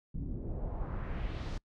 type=noise with low-pass filter sweep; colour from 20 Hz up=brown; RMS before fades=-37 dBFS; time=0.14-1.58 s; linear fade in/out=5 ms; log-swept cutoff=210 to 6000 Hz; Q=1.6; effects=noise-tail reverb RT60 0.1 s tail -26 dB re dry